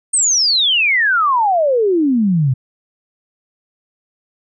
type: exponential sweep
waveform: sine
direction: down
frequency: 8730 to 123.47 Hz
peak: -11 dBFS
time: 0.13-2.54 s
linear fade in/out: 10 ms
effects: none